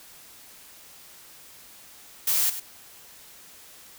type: noise with echo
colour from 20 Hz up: blue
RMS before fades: -23 dBFS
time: 2.27-2.5 s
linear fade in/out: 5 ms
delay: 100 ms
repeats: 1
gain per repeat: -11 dB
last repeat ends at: 2.6 s
effects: white hiss -49 dBFS RMS until 3.98 s